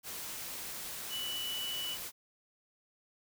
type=tone in noise; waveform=sine; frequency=2963 Hz; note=F#7; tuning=2 cents sharp; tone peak=-36 dBFS; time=1.09-1.98 s; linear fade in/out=50 ms; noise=white; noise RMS=-42 dBFS; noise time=0.03-2.12 s; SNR=+3 dB; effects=none